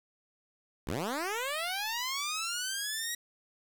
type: linear sweep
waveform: 10% pulse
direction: up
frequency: 52 to 1916 Hz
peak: -24 dBFS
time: 0.87-3.15 s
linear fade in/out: 5 ms
effects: 9-bit